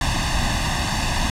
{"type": "noise with comb filter", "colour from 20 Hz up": "pink", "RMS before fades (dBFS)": -21, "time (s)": [0.01, 1.3], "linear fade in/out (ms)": 2, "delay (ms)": 1.1, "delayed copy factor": 1, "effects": ["low-pass 7000 Hz 12 dB/octave"]}